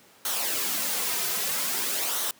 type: noise with flanger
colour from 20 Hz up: white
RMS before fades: -28 dBFS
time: 0.25-2.31 s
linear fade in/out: 2 ms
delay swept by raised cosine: 0.4 to 3.6 ms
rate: 0.51 Hz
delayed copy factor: -0.55
effects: pink hiss -55 dBFS RMS until 2.39 s + high-pass 200 Hz 12 dB/octave